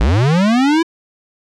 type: linear sweep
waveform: square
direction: up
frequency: 46.95 to 338.3 Hz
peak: -11 dBFS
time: 0-0.83 s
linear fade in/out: 10 ms
effects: low-pass 5000 Hz 12 dB/octave